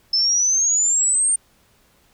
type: exponential sweep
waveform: sine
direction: up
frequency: 5230 to 8870 Hz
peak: -15 dBFS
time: 0.13-1.36 s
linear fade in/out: 5 ms
effects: pink hiss -58 dBFS RMS until 2.13 s